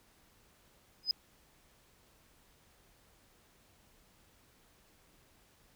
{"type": "tone with exponential growth", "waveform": "sine", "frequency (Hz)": 5020, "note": "D#8", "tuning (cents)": 15, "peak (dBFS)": -21, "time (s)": [1.03, 1.11], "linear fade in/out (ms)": 2, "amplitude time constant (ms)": 16, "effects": ["tanh soft clip ceiling -23 dBFS", "pink hiss -66 dBFS RMS until 5.75 s"]}